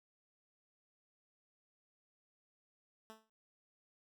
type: tone with exponential decay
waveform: 10% pulse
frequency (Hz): 220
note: A3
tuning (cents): 0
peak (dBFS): -40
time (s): 3.1-3.3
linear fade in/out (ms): 0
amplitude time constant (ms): 43
effects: noise-tail reverb RT60 0.1 s tail -20 dB re dry